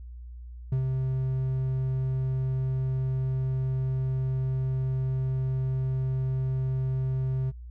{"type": "tone with ADSR envelope", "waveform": "triangle", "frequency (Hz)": 130.81, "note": "C3", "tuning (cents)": 0, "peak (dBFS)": -20, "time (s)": [0.72, 7.52], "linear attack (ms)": 4, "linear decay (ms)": 95, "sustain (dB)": -3, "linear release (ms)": 31, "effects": ["added 60 Hz sine -39 dBFS peak until 7.7 s"]}